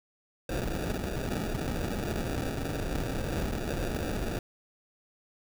pink noise with sample-and-hold, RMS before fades -32 dBFS, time 0.49-4.39 s, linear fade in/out 2 ms, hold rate 1050 Hz, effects none

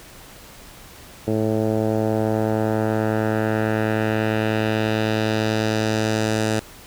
10% pulse tone with low-pass filter sweep, 109.2 Hz, A2, 13 cents flat, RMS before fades -21 dBFS, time 1.27-6.6 s, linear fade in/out 10 ms, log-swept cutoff 490 to 8600 Hz, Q 1.2, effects pink hiss -43 dBFS RMS until 6.86 s

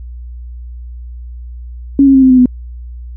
sine tone with pitch steps, 277.2 / 271.5 / 265.9 / 260.4 / 255.1 / 249.8 Hz, C#4 / C#4 / C4 / C4 / C4 / B3, 0 / -36 / +28 / -8 / -44 / +20 cents, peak -3 dBFS, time 1.99-2.458 s, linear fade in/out 2 ms, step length 78 ms, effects added 60 Hz sine -25 dBFS peak until 3.16 s

